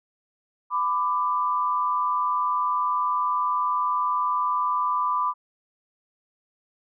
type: tone pair together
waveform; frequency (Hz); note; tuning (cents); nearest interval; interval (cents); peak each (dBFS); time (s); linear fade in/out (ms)
sine; 1000 / 1180; B5 / D6; +21 / +8; minor third; 287; -24; 0.7-5.34; 50
effects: none